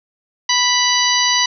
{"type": "harmonic tone with a mistuned harmonic", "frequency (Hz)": 987, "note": "B5", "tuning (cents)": -1, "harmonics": [1, 2, 3, 4, 5, 6], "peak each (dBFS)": [-20, -20, -20, -20, -20, -20], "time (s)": [0.49, 1.46], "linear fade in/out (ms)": 5, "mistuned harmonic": 5, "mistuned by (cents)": -63, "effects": []}